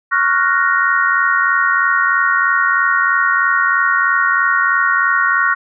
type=chord; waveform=sine; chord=Gb major seventh; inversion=second; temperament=equal; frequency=1108.7 / 1396.9 / 1480 / 1864.7 Hz; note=Db6 / F6 / Gb6 / Bb6; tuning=0 / 0 / 0 / 0 cents; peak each=-17 dBFS; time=0.11-5.55 s; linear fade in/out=20 ms; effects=none